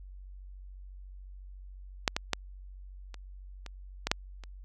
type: clicks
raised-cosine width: 0.2 ms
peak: -6 / -11 / -9 / -27 / -25 / -12 / -6 / -29 dBFS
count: 8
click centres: 2.078 / 2.165 / 2.333 / 3.143 / 3.663 / 4.07 / 4.115 / 4.437 s
effects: added 47 Hz sine -44 dBFS peak until 4.64 s